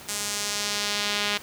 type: tone with band-pass filter sweep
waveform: sawtooth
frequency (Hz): 206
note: G#3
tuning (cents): -14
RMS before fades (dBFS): -28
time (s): 0.08-1.38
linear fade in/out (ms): 10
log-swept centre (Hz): 8200 to 3200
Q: 1.2
effects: pink hiss -43 dBFS RMS until 1.42 s + high-pass 100 Hz 12 dB/octave